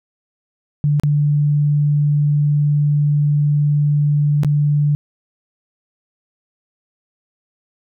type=tone with dropouts; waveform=sine; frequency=146.83 Hz; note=D3; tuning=in tune; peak=-12 dBFS; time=0.84-4.95 s; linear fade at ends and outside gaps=0 ms; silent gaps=0.998-1.035 / 4.434-4.447 s; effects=none